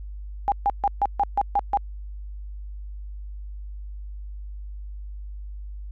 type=tone bursts; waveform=sine; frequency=808 Hz; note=G#5; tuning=48 cents flat; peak=-17 dBFS; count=8; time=0.48-1.772 s; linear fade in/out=0 ms; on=39 ms; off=140 ms; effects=added 50 Hz sine -33 dBFS peak until 5.91 s